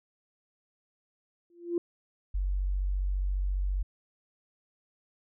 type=tone with exponential growth; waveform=sine; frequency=344.8 Hz; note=F4; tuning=22 cents flat; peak=-22 dBFS; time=1.5-1.78 s; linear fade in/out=2 ms; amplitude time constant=59 ms
type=tone; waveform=sine; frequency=47.33 Hz; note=F#1; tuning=40 cents sharp; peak=-26 dBFS; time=2.34-3.83 s; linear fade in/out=10 ms
effects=tanh soft clip ceiling -18 dBFS